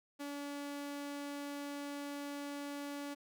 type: tone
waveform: sawtooth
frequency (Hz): 285.9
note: D4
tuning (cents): -46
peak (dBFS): -37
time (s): 0.19-3.15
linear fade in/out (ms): 20
effects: none